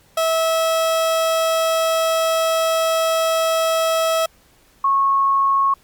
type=tone pair in turn; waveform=30% pulse / sine; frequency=650 / 1096.6 Hz; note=E5 / C#6; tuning=-24 / -19 cents; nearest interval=major sixth; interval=905 cents; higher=second; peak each=-13 dBFS; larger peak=neither; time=0.17-4.26 / 4.84-5.74 s; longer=first; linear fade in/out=5 ms; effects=pink hiss -54 dBFS RMS until 5.83 s + MP3 96 kbps